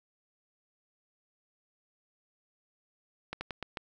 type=slowing click train; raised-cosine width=0.3 ms; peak=-20 dBFS; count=5; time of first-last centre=3.33-3.772 s; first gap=80 ms; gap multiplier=1.22; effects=none